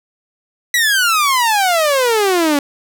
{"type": "exponential sweep", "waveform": "sawtooth", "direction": "down", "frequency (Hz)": [1980, 278.2], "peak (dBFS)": -8, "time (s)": [0.74, 2.59], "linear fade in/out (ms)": 2, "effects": []}